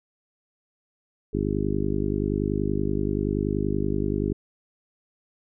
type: harmonic tone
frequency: 50.5 Hz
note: G#1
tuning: 48 cents flat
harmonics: 1 / 2 / 3 / 4 / 5 / 6 / 7 / 8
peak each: -31 / -31 / -31 / -31 / -31 / -31 / -31 / -31 dBFS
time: 1.33-4.33 s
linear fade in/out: 10 ms
effects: none